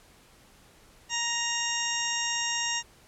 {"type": "harmonic tone", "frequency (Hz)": 936, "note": "A#5", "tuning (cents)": 7, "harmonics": [1, 2, 3, 4, 6, 7, 8], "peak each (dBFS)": [-36, -34, -33, -37, -33, -36, -37], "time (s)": [1.09, 2.83], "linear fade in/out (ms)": 50, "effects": ["pink hiss -57 dBFS RMS until 3.07 s", "low-pass 12000 Hz 12 dB/octave"]}